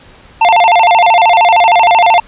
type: tone with vibrato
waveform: square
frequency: 794 Hz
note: G5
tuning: 22 cents sharp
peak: -5 dBFS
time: 0.41-2.2 s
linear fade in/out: 5 ms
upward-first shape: square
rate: 13 Hz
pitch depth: 210 cents each way
effects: pink hiss -40 dBFS RMS until 2.27 s + resampled to 8000 Hz